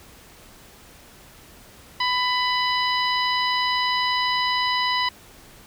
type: harmonic tone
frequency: 996 Hz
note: B5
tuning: 14 cents sharp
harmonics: 1 / 2 / 3 / 4 / 5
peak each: -23 / -26 / -28 / -29 / -30 dBFS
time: 2-5.09 s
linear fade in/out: 5 ms
effects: pink hiss -48 dBFS RMS until 5.66 s